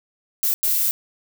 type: noise bursts at uneven times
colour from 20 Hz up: violet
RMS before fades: -20 dBFS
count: 2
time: 0.43-0.54 / 0.63-0.91 s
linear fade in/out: 0 ms
effects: none